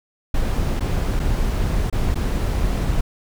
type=noise with dropouts; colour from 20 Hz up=brown; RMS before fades=-20 dBFS; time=0.34-3.01 s; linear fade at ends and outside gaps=5 ms; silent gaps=0.796-0.806 / 1.195-1.198 / 1.9-1.926 / 2.145-2.155 s; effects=none